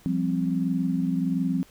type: chord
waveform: sine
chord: F suspended second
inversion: none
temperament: equal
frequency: 174.61 / 196 / 261.6 Hz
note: F3 / G3 / C4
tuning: 0 / 0 / 0 cents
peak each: -26 / -29 / -26 dBFS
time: 0.06-1.63 s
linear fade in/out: 0 ms
effects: pink hiss -55 dBFS RMS until 1.7 s